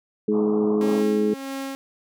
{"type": "harmonic tone", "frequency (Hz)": 105.8, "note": "G#2", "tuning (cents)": 33, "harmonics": [2, 3, 4], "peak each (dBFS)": [-22, -26, -21], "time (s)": [0.28, 1.34], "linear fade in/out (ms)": 5}
{"type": "band-pass noise", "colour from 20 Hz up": "white", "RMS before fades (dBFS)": -35, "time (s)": [0.31, 1.03], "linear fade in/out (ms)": 50, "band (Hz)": [110, 1200], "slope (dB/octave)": 96}
{"type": "tone with tremolo", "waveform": "sawtooth", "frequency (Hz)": 271.1, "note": "C#4", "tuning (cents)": -38, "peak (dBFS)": -24, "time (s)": [0.81, 1.75], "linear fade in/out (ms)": 0, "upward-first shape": "sine", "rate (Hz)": 1.6, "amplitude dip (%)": 60}
{"effects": []}